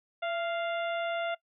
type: harmonic tone with a mistuned harmonic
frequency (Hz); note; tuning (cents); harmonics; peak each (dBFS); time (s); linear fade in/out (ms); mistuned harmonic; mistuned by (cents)
697; F5; -4; 1 / 2 / 3 / 4 / 5; -31 / -37 / -41 / -43 / -45; 0.22-1.35; 10; 1; -55
effects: noise-tail reverb RT60 0.1 s tail -20 dB re dry